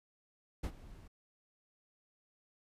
brown noise with ADSR envelope, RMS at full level -34 dBFS, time 0.63-1.08 s, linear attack 12 ms, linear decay 66 ms, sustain -19 dB, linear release 10 ms, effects resampled to 32000 Hz

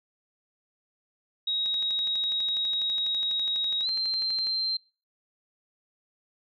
sine tone with pitch glide, 3796 to 4140 Hz, A#7 to C8, +31 to -19 cents, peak -25 dBFS, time 1.47-4.77 s, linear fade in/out 5 ms, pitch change +150 cents, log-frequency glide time 3.82-3.88 s
click train, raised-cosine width 0.2 ms, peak -26 dBFS, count 35, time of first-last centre 1.66-4.47 s, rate 12.1 Hz
effects noise-tail reverb RT60 0.4 s tail -26 dB re dry

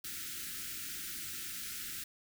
white band-stop noise, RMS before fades -42 dBFS, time 0.04-2.04 s, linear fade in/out 5 ms, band 380 to 1300 Hz, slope 96 dB/octave, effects none

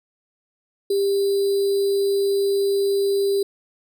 sine tone with sample-and-hold, 396.8 Hz, G4, 21 cents sharp, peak -17 dBFS, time 0.9-3.43 s, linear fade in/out 5 ms, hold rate 4410 Hz, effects none

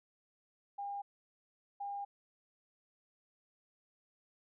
sine tone bursts at uneven times, 805 Hz, G5, 46 cents sharp, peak -38 dBFS, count 2, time 0.78-1.02 / 1.8-2.05 s, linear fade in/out 10 ms, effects none

